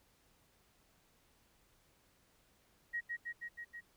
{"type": "tone with echo", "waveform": "sine", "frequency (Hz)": 1893, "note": "A#6", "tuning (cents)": 26, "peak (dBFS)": -35, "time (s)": [2.93, 3.01], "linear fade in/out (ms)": 20, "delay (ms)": 160, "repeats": 5, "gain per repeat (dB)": -2, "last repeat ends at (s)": 3.81, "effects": ["pink hiss -71 dBFS RMS until 3.96 s"]}